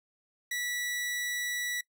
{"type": "tone", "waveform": "sawtooth", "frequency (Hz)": 1950, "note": "B6", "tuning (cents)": -23, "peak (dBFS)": -28, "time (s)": [0.51, 1.81], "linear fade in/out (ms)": 5, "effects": ["noise-tail reverb RT60 0.1 s tail -21 dB re dry"]}